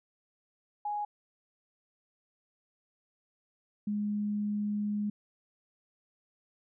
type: tone pair in turn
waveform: sine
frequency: 830.6 / 207.7 Hz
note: G#5 / G#3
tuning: 0 / 0 cents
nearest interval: 2 octaves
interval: 2400 cents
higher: first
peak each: -31 / -29 dBFS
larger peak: second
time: 0.85-1.05 / 3.87-5.1 s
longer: second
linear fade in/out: 5 ms
effects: none